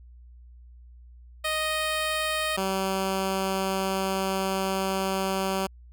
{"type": "tone pair in turn", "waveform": "10% pulse", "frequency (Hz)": [622.3, 191.76], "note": ["D#5", "G3"], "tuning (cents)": [0, -38], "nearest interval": "octave + minor sixth", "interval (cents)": 2038, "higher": "first", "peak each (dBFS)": -17, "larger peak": "neither", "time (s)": [[1.44, 2.57], [2.57, 5.67]], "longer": "second", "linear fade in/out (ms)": 10, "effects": ["added 60 Hz sine -46 dBFS peak until 5.92 s"]}